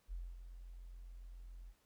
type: tone with ADSR envelope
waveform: sine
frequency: 43.61 Hz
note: F1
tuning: 2 cents flat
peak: -40 dBFS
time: 0.08-1.74 s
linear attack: 43 ms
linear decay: 240 ms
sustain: -9 dB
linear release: 54 ms
effects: pink hiss -75 dBFS RMS until 1.85 s